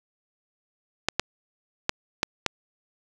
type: clicks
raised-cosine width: 0.2 ms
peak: -4 dBFS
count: 5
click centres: 1.086 / 1.196 / 1.894 / 2.231 / 2.463 s
effects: 7-bit